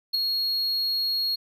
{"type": "tone with ADSR envelope", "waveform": "triangle", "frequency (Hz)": 4300, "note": "C8", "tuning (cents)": 47, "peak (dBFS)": -17, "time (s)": [0.13, 1.36], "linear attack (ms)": 19, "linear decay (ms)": 3, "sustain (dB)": -5, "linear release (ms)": 15, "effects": []}